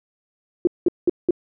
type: tone bursts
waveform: sine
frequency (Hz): 350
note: F4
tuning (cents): +4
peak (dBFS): -12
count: 4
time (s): 0.65-1.308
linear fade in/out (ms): 2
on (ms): 22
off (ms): 190
effects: none